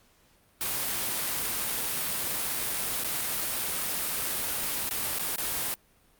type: noise with dropouts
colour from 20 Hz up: white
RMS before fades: -30 dBFS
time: 0.61-5.74 s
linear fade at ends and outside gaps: 0 ms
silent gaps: 3.037-3.045 / 4.891-4.91 / 5.186-5.195 / 5.359-5.382 s
effects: pink hiss -63 dBFS RMS until 6.19 s + Opus 48 kbps